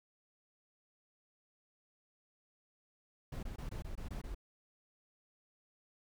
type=noise bursts; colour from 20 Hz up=brown; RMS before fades=-42 dBFS; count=8; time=3.32-4.347 s; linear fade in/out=5 ms; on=110 ms; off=21 ms; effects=none